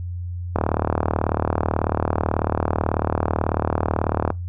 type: click train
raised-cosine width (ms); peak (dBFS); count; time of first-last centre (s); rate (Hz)
1; -5; 144; 0.56-4.303; 38.2
effects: noise-tail reverb RT60 0.2 s tail -24 dB re dry + added 88 Hz sine -26 dBFS peak until 4.48 s